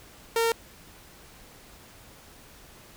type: tone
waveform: sawtooth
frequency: 458.6 Hz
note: A#4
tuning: 28 cents flat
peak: -18 dBFS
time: 0.36-0.52 s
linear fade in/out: 2 ms
effects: pink hiss -51 dBFS RMS until 2.96 s